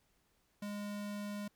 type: tone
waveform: square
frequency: 205.5 Hz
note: G#3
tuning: 18 cents flat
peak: -40 dBFS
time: 0.62-1.48 s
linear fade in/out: 5 ms
effects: pink hiss -75 dBFS RMS until 1.55 s